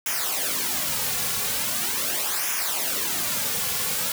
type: noise with flanger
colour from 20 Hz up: white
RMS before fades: -26 dBFS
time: 0.06-4.12 s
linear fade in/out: 2 ms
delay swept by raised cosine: 0.23 to 3.23 ms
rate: 0.41 Hz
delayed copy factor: -0.7
effects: none